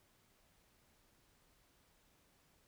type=silence; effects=pink hiss -72 dBFS RMS until 2.67 s